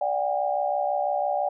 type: tone cluster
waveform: sine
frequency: 585 / 736 / 802 Hz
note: D5 / F#5 / G5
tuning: -7 / -9 / +39 cents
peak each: -27 dBFS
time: 0.01-1.49 s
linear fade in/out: 5 ms
effects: none